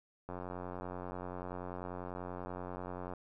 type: click train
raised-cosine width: 1 ms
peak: -28 dBFS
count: 258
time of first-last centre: 0.29-3.136 s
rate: 90.3 Hz
effects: none